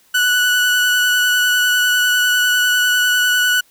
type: tone with vibrato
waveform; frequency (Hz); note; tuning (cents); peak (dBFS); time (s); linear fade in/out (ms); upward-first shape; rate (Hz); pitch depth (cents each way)
30% pulse; 1480; F#6; 0; -10; 0.14-3.61; 10; sine; 10; 14
effects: white hiss -54 dBFS RMS until 3.7 s